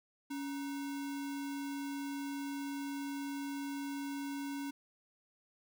sine tone with sample-and-hold, 280.2 Hz, C#4, 19 cents sharp, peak -37 dBFS, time 0.3-4.71 s, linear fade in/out 10 ms, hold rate 1225 Hz, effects none

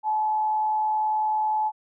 sine tone with frequency modulation, 861 Hz, A5, 38 cents flat, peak -21 dBFS, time 0.03-1.72 s, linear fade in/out 50 ms, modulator 110 Hz, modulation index 0.21, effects none

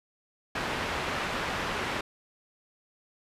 white low-pass noise, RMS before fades -32 dBFS, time 0.55-2.01 s, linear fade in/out 5 ms, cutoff 2000 Hz, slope 12 dB/octave, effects resampled to 32000 Hz

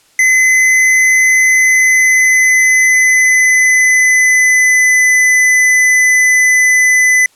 square tone with pitch glide, 2034 to 2009 Hz, C7 to B6, -50 to +29 cents, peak -7 dBFS, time 0.19-7.26 s, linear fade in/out 2 ms, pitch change -21 cents, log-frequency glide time 1.42-5.08 s, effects white hiss -50 dBFS RMS until 7.35 s + low-pass 10000 Hz 12 dB/octave

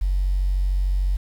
sine tone, 46.79 Hz, F#1, 20 cents sharp, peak -17 dBFS, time 0.01-1.17 s, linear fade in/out 10 ms, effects tanh soft clip ceiling -14 dBFS + 8-bit

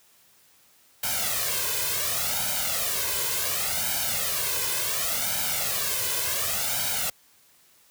white noise with flanger, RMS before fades -27 dBFS, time 1.03-7.1 s, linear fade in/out 5 ms, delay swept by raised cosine 1.3 to 1.99 ms, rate 0.69 Hz, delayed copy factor +0.85, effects white hiss -59 dBFS RMS until 7.9 s + high-pass 60 Hz 12 dB/octave

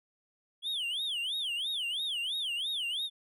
triangle tone with vibrato, 3227 Hz, G7, 50 cents sharp, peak -30 dBFS, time 0.62-3.1 s, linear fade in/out 50 ms, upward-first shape sine, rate 3 Hz, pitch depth 270 cents each way, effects none

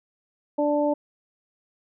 harmonic tone, 293.7 Hz, D4, in tune, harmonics 1 / 2 / 3, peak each -24 / -22 / -29 dBFS, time 0.58-0.94 s, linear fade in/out 10 ms, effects none

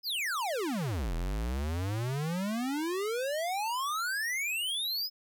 square exponential two-way sweep, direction down then up, 5274 to 40.03 to 5190 Hz, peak -31 dBFS, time 0.03-5.1 s, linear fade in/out 50 ms, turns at 1.14 s, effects none

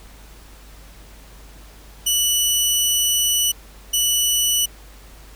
15% pulse tone bursts at uneven times, 2960 Hz, F#7, in tune, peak -9 dBFS, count 2, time 2.06-3.52 / 3.93-4.66 s, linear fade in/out 10 ms, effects added 50 Hz sine -42 dBFS peak until 5.35 s + pink hiss -47 dBFS RMS until 5.35 s

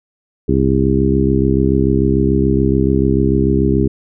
harmonic tone with a mistuned harmonic, 66.9 Hz, C2, 39 cents sharp, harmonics 1 / 2 / 3 / 4 / 5 / 6, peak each -18 / -18 / -18 / -18 / -18 / -18 dBFS, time 0.48-3.88 s, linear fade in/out 10 ms, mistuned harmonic 1, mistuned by +21 cents, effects none

